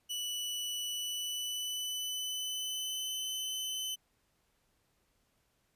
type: tone with pitch glide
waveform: sawtooth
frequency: 2960 to 3038 Hz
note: F#7 to F#7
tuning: 0 to +45 cents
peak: -32 dBFS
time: 0.09-3.96 s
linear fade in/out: 20 ms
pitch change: +45 cents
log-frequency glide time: 0.87-3.15 s
effects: pink hiss -75 dBFS RMS until 5.75 s + resampled to 32000 Hz